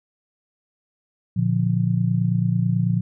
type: chord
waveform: sine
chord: Bb major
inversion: none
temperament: just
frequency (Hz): 116.54 / 145.68 / 174.81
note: Bb2 / D3 / F3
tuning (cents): 0 / -14 / +2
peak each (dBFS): -21 / -25 / -21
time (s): 1.36-3.01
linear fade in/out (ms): 10
effects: none